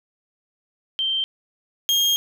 sine / 35% pulse tone pair in turn, 3136 / 3235 Hz, G7 / G#7, 0 / -46 cents, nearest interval minor second, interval 54 cents, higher second, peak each -20 / -15 dBFS, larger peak second, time 0.99-1.24 / 1.89-2.16 s, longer second, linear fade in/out 0 ms, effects none

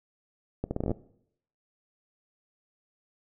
accelerating click train, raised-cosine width 2 ms, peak -16 dBFS, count 10, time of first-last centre 0.64-0.915 s, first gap 70 ms, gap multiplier 0.77, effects noise-tail reverb RT60 0.7 s tail -19 dB re dry

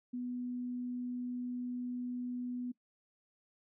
sine tone, 246.9 Hz, B3, in tune, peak -36 dBFS, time 0.13-2.72 s, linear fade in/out 10 ms, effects noise-tail reverb RT60 0.1 s tail -20 dB re dry

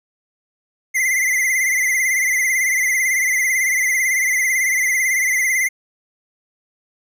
square tone with vibrato, 2050 Hz, C7, 36 cents flat, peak -16 dBFS, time 0.94-5.69 s, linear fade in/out 20 ms, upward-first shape triangle, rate 18 Hz, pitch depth 86 cents each way, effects none

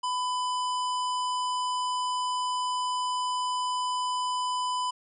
harmonic tone with a mistuned harmonic, 1000 Hz, B5, 21 cents sharp, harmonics 1 / 3 / 5 / 7 / 9, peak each -27 / -37 / -41 / -44 / -46 dBFS, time 0.03-4.91 s, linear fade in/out 10 ms, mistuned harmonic 7, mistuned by +42 cents, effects none

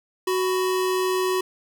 square tone pair together, 371.6 / 992.1 Hz, F#4 / B5, +7 / +8 cents, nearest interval octave + perfect fourth, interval 1701 cents, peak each -22 / -30 dBFS, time 0.27-1.41 s, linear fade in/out 5 ms, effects none

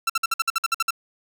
sawtooth tone bursts, 1346 Hz, E6, 36 cents sharp, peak -15 dBFS, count 11, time 0.07-0.907 s, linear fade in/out 5 ms, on 27 ms, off 54 ms, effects none

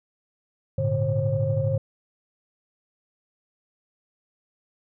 sine tone cluster, 102.8 / 115.2 / 144.2 / 536 Hz, G#2 / A#2 / D3 / C5, -17 / -20 / -31 / +42 cents, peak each -26 dBFS, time 0.78-1.78 s, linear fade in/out 5 ms, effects tanh soft clip ceiling -12 dBFS

